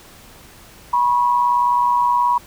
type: tone pair together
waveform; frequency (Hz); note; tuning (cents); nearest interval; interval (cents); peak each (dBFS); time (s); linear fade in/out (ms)
sine; 970.2 / 1089; B5 / C#6; -31 / -31; major second; 200; -14 / -21; 0.93-2.38; 5
effects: pink hiss -44 dBFS RMS until 2.46 s